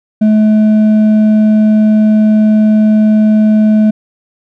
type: tone with hard clipping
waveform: sine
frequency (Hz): 214.8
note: A3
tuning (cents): -41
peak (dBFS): -6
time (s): 0.21-3.91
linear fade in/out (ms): 10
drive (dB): 4
effects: none